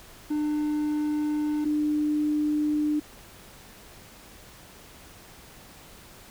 triangle / sine tone pair in turn, 300 / 300 Hz, D4 / D4, +37 / +37 cents, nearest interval unison, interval 0 cents, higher neither, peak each -22 dBFS, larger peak neither, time 0.3-1.65 / 1.65-3 s, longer neither, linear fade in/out 10 ms, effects pink hiss -49 dBFS RMS until 6.3 s

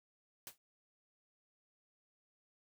white noise with exponential decay, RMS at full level -44 dBFS, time 0.47-0.58 s, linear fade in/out 1 ms, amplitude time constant 22 ms, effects none

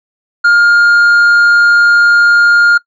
sine tone with tanh clipping, 1412 Hz, F6, 19 cents sharp, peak -5 dBFS, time 0.44-2.78 s, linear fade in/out 10 ms, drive 4 dB, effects noise-tail reverb RT60 0.1 s tail -22 dB re dry

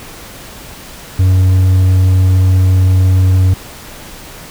triangle tone, 93.1 Hz, F#2, 11 cents sharp, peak -4 dBFS, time 1.19-3.54 s, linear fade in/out 5 ms, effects pink hiss -32 dBFS RMS until 4.5 s

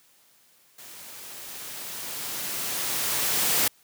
white noise with level ramp, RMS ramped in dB -45 to -22 dBFS, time 0.78-3.68 s, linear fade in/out 5 ms, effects white hiss -60 dBFS RMS until 3.83 s + high-pass 100 Hz 12 dB/octave

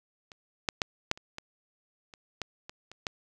clicks, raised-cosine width 0.2 ms, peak -29 / -9 / -9 / -8 / -30 / -21 / -30 / -16 / -24 / -28 / -14 dBFS, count 11, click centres 0.318 / 0.688 / 0.818 / 1.114 / 1.175 / 1.384 / 2.138 / 2.417 / 2.695 / 2.916 / 3.068 s, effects none

